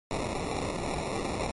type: noise with sample-and-hold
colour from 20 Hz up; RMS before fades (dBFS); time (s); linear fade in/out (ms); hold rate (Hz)
violet; -32; 0.11-1.51; 0; 1575
effects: MP3 48 kbps